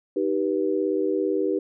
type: chord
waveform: sine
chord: Eb augmented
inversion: none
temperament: just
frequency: 311.1 / 388.9 / 486.1 Hz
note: Eb4 / G4 / B4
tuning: 0 / -14 / -28 cents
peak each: -26 / -24 / -27 dBFS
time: 0.16-1.59 s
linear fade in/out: 5 ms
effects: none